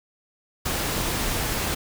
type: noise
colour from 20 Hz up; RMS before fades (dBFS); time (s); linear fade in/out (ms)
pink; -26; 0.65-1.75; 10
effects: none